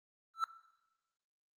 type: tone with exponential growth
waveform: triangle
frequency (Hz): 1328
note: E6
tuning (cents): +12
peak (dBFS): -24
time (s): 0.34-0.44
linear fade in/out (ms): 1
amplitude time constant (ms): 21
effects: noise-tail reverb RT60 1.0 s tail -17 dB re dry + Opus 32 kbps